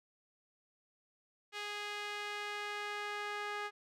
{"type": "tone with band-pass filter sweep", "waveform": "sawtooth", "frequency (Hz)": 414, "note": "G#4", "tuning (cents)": -5, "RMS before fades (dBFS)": -41, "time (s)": [1.52, 3.71], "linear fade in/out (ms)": 50, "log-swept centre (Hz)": [2700, 1600], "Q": 1.1, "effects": []}